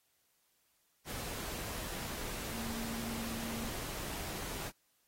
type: tone in noise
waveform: sine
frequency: 228.5 Hz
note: A#3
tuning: 34 cents flat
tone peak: -40 dBFS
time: 2.5-3.71 s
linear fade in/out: 50 ms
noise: pink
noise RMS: -42 dBFS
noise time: 1.05-4.72 s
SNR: -1 dB
effects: white hiss -75 dBFS RMS until 5.07 s + AAC 48 kbps